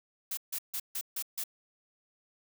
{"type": "noise bursts", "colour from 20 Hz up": "blue", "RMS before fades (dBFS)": -35, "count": 6, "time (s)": [0.31, 1.438], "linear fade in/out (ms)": 5, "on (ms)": 63, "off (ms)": 150, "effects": []}